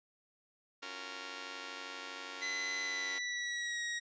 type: chord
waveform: 5% pulse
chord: Gb major seventh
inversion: second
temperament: just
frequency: 277.5 / 346.9 / 370 / 462.5 Hz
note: Db4 / F4 / Gb4 / Bb4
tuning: +2 / -12 / 0 / -14 cents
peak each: -38 / -41 / -42 / -36 dBFS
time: 0.82-3.19 s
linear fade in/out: 10 ms
type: tone with pitch glide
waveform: sawtooth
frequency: 2018 to 1893.8 Hz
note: B6 to A#6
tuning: +37 to +27 cents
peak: -32 dBFS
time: 2.41-4 s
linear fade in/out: 20 ms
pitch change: -110 cents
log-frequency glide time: 2.8-3.82 s
effects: resampled to 16000 Hz